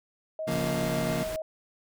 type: tone with tremolo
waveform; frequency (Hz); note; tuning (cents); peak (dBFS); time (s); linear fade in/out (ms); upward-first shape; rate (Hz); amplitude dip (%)
sine; 632; D#5; +27; -30; 0.39-1.42; 2; triangle; 7.3; 25
type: chord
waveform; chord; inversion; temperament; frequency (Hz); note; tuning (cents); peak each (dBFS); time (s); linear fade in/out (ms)
30% pulse; Bb minor; first; just; 139.85 / 174.81 / 233.1; Db3 / F3 / Bb3; +16 / +2 / 0; -30; 0.47-1.24; 10
type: noise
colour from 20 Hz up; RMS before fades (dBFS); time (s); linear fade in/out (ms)
pink; -39; 0.51-1.36; 0
effects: none